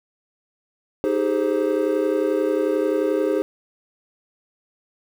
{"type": "chord", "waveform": "triangle", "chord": "Ab major seventh", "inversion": "second", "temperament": "equal with one note detuned", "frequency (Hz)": [311.1, 392, 423.3, 523.3], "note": ["Eb4", "G4", "Ab4", "C5"], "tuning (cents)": [0, 0, 33, 0], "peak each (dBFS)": -22, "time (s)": [1.04, 3.42], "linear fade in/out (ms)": 0, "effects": ["8-bit"]}